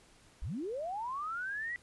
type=linear sweep; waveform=sine; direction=up; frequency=36.89 to 1972 Hz; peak=-35 dBFS; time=0.42-1.76 s; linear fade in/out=0 ms; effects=pink hiss -62 dBFS RMS until 1.82 s + resampled to 24000 Hz